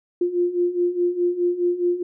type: beating tone pair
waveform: sine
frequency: 349.2 / 354 Hz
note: F4 / F4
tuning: 0 / +23 cents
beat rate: 4.8 Hz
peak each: -24 / -20 dBFS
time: 0.21-2.03 s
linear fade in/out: 5 ms
effects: none